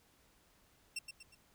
20% pulse tone with echo, 2712 Hz, E7, 49 cents sharp, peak -33 dBFS, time 0.96-0.99 s, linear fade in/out 5 ms, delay 120 ms, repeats 3, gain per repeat -7 dB, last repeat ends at 1.35 s, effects pink hiss -69 dBFS RMS until 1.54 s

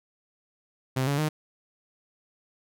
sawtooth tone with pitch steps, 130.81 / 141.83 / 153.77 Hz, C3 / C#3 / D#3, 0 / +40 / -20 cents, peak -20 dBFS, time 0.96-1.29 s, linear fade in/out 10 ms, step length 110 ms, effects none

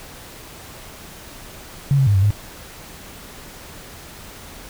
sine tone with pitch steps, 139.6 / 134.5 / 102.3 / 95.8 / 103.1 Hz, C#3 / C3 / G#2 / G2 / G#2, +13 / +48 / -26 / -39 / -12 cents, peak -12 dBFS, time 1.91-2.305 s, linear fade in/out 0 ms, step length 79 ms, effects pink hiss -39 dBFS RMS until 4.69 s

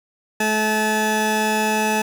20% pulse tone pair together, 215.8 / 863 Hz, A3 / A5, -33 / -34 cents, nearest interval 2 octaves, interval 2399 cents, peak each -16 dBFS, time 0.4-2.02 s, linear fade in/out 5 ms, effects none

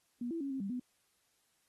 sine tone with pitch steps, 241.4 / 332.3 / 276.9 / 267.1 / 197.4 / 248.8 Hz, B3 / E4 / C#4 / C4 / G3 / B3, -39 / +14 / -2 / +36 / +12 / +13 cents, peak -35 dBFS, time 0.21-0.798 s, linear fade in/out 5 ms, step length 98 ms, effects white hiss -75 dBFS RMS until 1.68 s + AAC 32 kbps

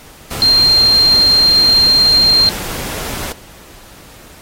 sine tone in noise, 4186 Hz, C8, in tune, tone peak -7 dBFS, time 0.42-2.49 s, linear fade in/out 0 ms, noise pink, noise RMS -24 dBFS, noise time 0.31-3.32 s, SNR +14 dB, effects pink hiss -40 dBFS RMS until 4.41 s + AAC 48 kbps

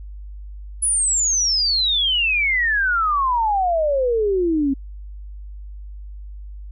sine exponential sweep, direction down, 10210 to 265 Hz, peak -16 dBFS, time 0.82-4.74 s, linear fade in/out 10 ms, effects added 50 Hz sine -32 dBFS peak until 6.71 s

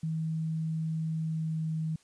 sine tone with pitch glide, 160 to 158.89 Hz, D#3 to D#3, +49 to +37 cents, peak -29 dBFS, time 0.03-1.96 s, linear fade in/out 5 ms, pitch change -12 cents, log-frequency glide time 1.14-1.74 s, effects white hiss -64 dBFS RMS until 2.03 s + resampled to 22050 Hz

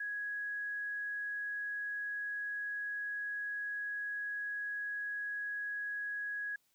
sine tone, 1665 Hz, G#6, 4 cents sharp, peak -36 dBFS, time 0-6.56 s, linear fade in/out 5 ms, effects white hiss -75 dBFS RMS until 6.74 s

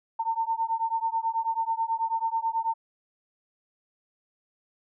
sine beating tone pair, 901 / 910.2 Hz, A5 / A#5, +41 / -42 cents, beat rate 9.2 Hz, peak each -28 dBFS, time 0.19-2.74 s, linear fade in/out 10 ms, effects none

